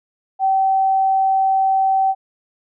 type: tone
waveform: sine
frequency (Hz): 770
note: G5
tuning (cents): -31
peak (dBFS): -13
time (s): 0.39-2.15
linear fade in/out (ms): 50
effects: none